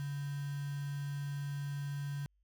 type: tone with quantisation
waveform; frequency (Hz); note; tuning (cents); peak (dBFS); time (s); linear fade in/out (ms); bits
sine; 142.2; C#3; +45; -36; 0-2.26; 0; 8
effects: added 50 Hz sine -70 dBFS peak until 2.43 s